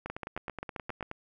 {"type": "two click trains", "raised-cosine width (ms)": 0.5, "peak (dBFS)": [-22, -21], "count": [11, 8], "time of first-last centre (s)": [[0.06, 1.114], [0.1, 1.027]], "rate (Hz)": [9.49, 7.55], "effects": []}